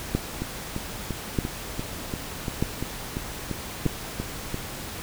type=two click trains; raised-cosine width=3 ms; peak=-9 / -15 dBFS; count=4 / 13; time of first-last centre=0.15-3.863 / 0.42-4.544 s; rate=0.808 / 2.91 Hz; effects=pink hiss -36 dBFS RMS until 5.02 s